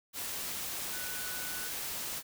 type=tone in noise; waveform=sine; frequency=1485 Hz; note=F#6; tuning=6 cents sharp; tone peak=-44 dBFS; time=0.9-1.71 s; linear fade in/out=50 ms; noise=white; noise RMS=-38 dBFS; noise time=0.13-2.23 s; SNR=-9 dB; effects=none

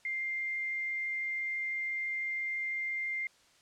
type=tone; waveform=sine; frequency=2102 Hz; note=C7; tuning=7 cents sharp; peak=-32 dBFS; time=0.05-3.27 s; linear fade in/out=2 ms; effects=white hiss -64 dBFS RMS until 3.61 s + low-pass 7000 Hz 12 dB/octave

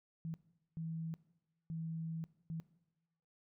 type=tone bursts at uneven times; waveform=sine; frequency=162.7 Hz; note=E3; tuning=22 cents flat; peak=-39 dBFS; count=4; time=0.25-0.34 / 0.77-1.14 / 1.7-2.24 / 2.5-2.6 s; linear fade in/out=0 ms; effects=noise-tail reverb RT60 1.0 s tail -19 dB re dry

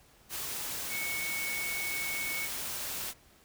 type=tone in noise; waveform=sine; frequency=2217 Hz; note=C#7; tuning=in tune; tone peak=-34 dBFS; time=0.89-2.49 s; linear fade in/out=50 ms; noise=white; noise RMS=-37 dBFS; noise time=0.29-3.14 s; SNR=0 dB; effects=pink hiss -61 dBFS RMS until 3.44 s

